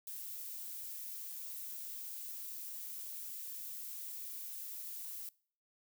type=noise; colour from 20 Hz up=violet; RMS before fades=-45 dBFS; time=0.07-5.29 s; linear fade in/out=2 ms; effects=noise-tail reverb RT60 0.5 s tail -23 dB re dry

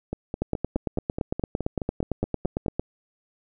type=two click trains; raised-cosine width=2 ms; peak=-15 / -11 dBFS; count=13 / 22; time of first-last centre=0.13-2.662 / 0.42-2.796 s; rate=4.74 / 8.84 Hz; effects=none

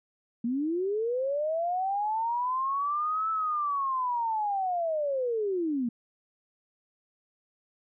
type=linear two-way sweep; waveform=sine; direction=up then down; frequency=226 to 1318.5 to 226 Hz; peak=-26 dBFS; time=0.44-5.89 s; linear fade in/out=5 ms; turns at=3.3 s; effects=none

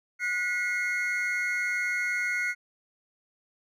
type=tone cluster; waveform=triangle; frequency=1457 / 1949 / 2149 Hz; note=F#6 / B6 / C7; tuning=-27 / -23 / +46 cents; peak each=-29 / -33 / -27 dBFS; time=0.19-2.55 s; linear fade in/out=50 ms; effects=none

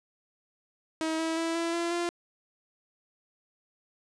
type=tone with pitch steps; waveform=sawtooth; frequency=319.5 / 324.5 / 329.6 / 334.8 / 340.1 / 345.4 Hz; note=D#4 / E4 / E4 / E4 / F4 / F4; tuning=+46 / -27 / 0 / +27 / -46 / -19 cents; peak=-24 dBFS; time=1.01-2.09 s; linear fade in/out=0 ms; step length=180 ms; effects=resampled to 22050 Hz + 11-bit

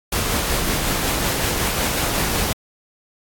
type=noise with tremolo; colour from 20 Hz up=pink; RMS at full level=-20 dBFS; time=0.12-2.53 s; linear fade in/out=5 ms; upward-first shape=sine; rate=5.4 Hz; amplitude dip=25%; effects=AAC 64 kbps

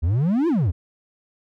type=exponential two-way sweep; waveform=triangle; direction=up then down; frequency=73.9 to 359.4 to 73.9 Hz; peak=-15 dBFS; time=0.02-0.72 s; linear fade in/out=20 ms; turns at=0.48 s; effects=none

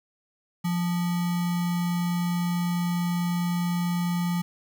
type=tone with sample-and-hold; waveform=sine; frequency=174.61 Hz; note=F3; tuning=in tune; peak=-23 dBFS; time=0.64-4.42 s; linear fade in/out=10 ms; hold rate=1050 Hz; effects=none

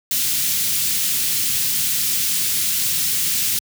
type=band-stop noise; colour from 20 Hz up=white; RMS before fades=-20 dBFS; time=0.11-3.59 s; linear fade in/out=2 ms; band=180 to 2700 Hz; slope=12 dB/octave; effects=high-pass 100 Hz 12 dB/octave

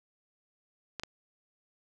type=clicks; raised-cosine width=0.2 ms; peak=-19 dBFS; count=2; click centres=0.997 / 1.035 s; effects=none

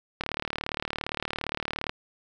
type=click train; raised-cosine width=0.3 ms; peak=-13 dBFS; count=64; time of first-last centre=0.21-1.894 s; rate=37.4 Hz; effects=none

